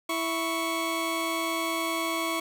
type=tone pair together; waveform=20% pulse; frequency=329.6 / 1108.7 Hz; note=E4 / C#6; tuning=0 / 0 cents; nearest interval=octave + major sixth; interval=2100 cents; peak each=-25 dBFS; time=0.09-2.4 s; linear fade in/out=5 ms; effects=none